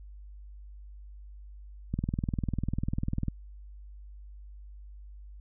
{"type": "click train", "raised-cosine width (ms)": 5, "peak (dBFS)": -17, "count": 28, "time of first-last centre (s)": [1.94, 3.283], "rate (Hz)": 20.1, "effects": ["added 50 Hz sine -44 dBFS peak until 5.4 s"]}